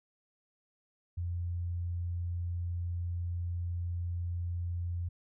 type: tone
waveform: sine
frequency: 87 Hz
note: F2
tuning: 6 cents flat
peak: -32 dBFS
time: 1.17-5.09 s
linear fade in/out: 10 ms
effects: none